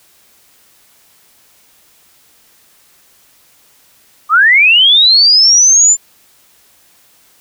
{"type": "linear sweep", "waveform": "sine", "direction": "up", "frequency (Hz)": [1168, 7230], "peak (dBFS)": -4, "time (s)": [4.29, 5.97], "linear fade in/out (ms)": 50, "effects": ["white hiss -49 dBFS RMS until 7.4 s"]}